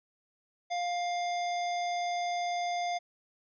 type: harmonic tone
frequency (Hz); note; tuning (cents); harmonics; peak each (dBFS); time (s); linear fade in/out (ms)
703; F5; +11; 1 / 3 / 5 / 7 / 9; -30 / -40 / -44 / -47 / -49; 0.7-2.99; 20
effects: none